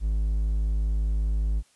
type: tone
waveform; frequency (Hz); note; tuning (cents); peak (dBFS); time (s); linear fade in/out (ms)
triangle; 52.6; G#1; +23; -20; 0-1.63; 50
effects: white hiss -62 dBFS RMS until 1.75 s + resampled to 24000 Hz